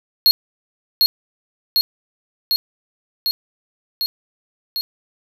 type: tone with echo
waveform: square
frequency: 4304 Hz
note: C8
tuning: 48 cents sharp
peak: -9 dBFS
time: 0.26-0.31 s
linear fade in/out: 0 ms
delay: 750 ms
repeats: 6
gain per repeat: -2 dB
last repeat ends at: 4.81 s
effects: none